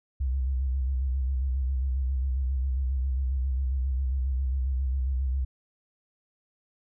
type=tone with vibrato; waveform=sine; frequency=65.41 Hz; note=C2; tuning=in tune; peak=-24 dBFS; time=0.2-5.45 s; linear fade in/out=10 ms; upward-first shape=square; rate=7.4 Hz; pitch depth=59 cents each way; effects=none